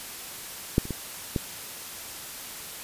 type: clicks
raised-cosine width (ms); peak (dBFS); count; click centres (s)
3; -6 / -24 / -17 / -12; 4; 0.781 / 0.854 / 0.907 / 1.362
effects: white hiss -39 dBFS RMS until 2.83 s + resampled to 32000 Hz